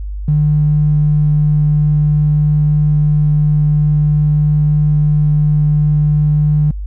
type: tone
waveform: triangle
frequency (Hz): 149.5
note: D3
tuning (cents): +31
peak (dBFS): -5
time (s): 0.28-6.71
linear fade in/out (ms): 5
effects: tanh soft clip ceiling -7 dBFS + added 50 Hz sine -20 dBFS peak until 6.86 s